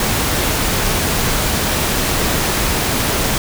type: noise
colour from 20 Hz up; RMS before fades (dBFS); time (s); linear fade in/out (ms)
pink; -17; 0-3.38; 2
effects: none